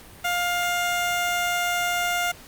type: tone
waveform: 15% pulse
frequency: 705 Hz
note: F5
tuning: 16 cents sharp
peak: -16 dBFS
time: 0.24-2.32 s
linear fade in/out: 10 ms
effects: pink hiss -46 dBFS RMS until 2.47 s + Opus 48 kbps